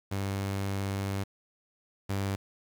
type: tone pair in turn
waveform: sawtooth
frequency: 98.3 / 98.3 Hz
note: G2 / G2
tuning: +5 / +5 cents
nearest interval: unison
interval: 0 cents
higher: neither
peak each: -26 / -25 dBFS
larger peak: second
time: 0.11-1.24 / 2.09-2.36 s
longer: first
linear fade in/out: 10 ms
effects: 9-bit